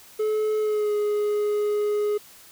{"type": "tone with pitch glide", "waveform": "triangle", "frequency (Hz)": [430, 417.3], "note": ["A4", "G#4"], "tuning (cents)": [-40, 8], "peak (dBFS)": -19, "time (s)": [0.19, 2.18], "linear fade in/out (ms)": 10, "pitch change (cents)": -52, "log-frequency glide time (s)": [0.59, 0.93], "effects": ["white hiss -49 dBFS RMS until 2.51 s"]}